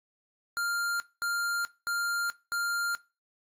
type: tone bursts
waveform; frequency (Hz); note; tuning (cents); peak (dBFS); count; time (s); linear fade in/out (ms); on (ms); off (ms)
square; 1396.9; F6; 0; -29; 4; 0.57-2.95; 0; 430; 220
effects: noise-tail reverb RT60 0.3 s tail -20 dB re dry + AAC 64 kbps